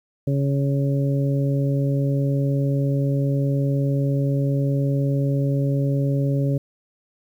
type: harmonic tone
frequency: 139.2 Hz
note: C#3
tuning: 8 cents sharp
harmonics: 1 / 2 / 3 / 4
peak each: -19 / -26 / -31 / -30 dBFS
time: 0.27-6.58 s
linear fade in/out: 5 ms
effects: 9-bit